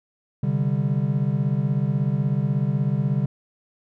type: chord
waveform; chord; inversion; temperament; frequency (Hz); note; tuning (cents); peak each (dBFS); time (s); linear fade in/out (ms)
triangle; C suspended second; none; just; 130.81 / 147.16 / 196.22; C3 / D3 / G3; 0 / +4 / +2; -22 / -21 / -24; 0.43-3.26; 5
effects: none